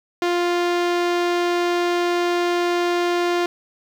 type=tone; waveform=sawtooth; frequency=349.9 Hz; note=F4; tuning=3 cents sharp; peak=-14 dBFS; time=0.22-3.46 s; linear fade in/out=2 ms; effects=low-pass 5000 Hz 12 dB/octave + 8-bit